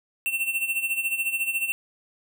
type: tone with tremolo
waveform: square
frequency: 2700 Hz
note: E7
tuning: 41 cents sharp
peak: -22 dBFS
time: 0.26-1.72 s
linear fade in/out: 0 ms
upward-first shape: sine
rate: 14 Hz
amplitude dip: 70%
effects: none